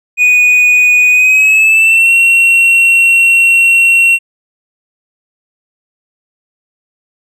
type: tone with pitch glide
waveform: triangle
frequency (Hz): 2474 to 2729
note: D#7 to F7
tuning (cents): -10 to -41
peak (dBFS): -3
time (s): 0.17-4.19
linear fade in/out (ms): 50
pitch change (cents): +169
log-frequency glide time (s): 1.1-2.12
effects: none